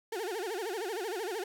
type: tone with vibrato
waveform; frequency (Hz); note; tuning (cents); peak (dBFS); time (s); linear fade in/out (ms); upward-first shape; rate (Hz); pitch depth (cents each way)
35% pulse; 403.7; G#4; -49; -32; 0.12-1.44; 5; sine; 13; 240
effects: none